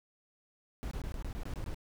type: noise bursts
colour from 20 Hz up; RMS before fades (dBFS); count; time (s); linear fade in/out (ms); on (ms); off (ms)
brown; -38; 9; 0.83-1.745; 0; 83; 21
effects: none